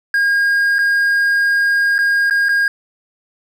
triangle tone with dropouts, 1624 Hz, G#6, 39 cents flat, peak -10 dBFS, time 0.14-2.68 s, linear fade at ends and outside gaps 2 ms, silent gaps 0.785-0.789 / 1.982-1.988 / 2.299-2.308 / 2.486-2.491 s, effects none

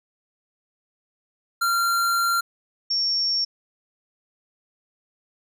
square / sine tone pair in turn, 1379 / 5489 Hz, F6 / F8, -22 / -31 cents, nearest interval 2 octaves, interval 2391 cents, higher second, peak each -20 dBFS, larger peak neither, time 1.61-2.41 / 2.9-3.45 s, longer first, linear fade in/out 10 ms, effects none

